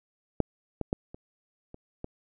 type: clicks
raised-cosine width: 2 ms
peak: -9 / -17 / -13 / -29 / -30 / -22 dBFS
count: 6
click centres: 0.403 / 0.813 / 0.929 / 1.145 / 1.744 / 2.044 s
effects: none